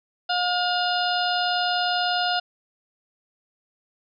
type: harmonic tone with a mistuned harmonic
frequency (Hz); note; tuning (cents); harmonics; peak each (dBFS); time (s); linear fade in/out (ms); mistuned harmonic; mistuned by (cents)
715; F5; +41; 1 / 2 / 4 / 5 / 6 / 7; -24 / -27 / -30 / -31 / -32 / -32; 0.29-2.4; 10; 6; -40
effects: none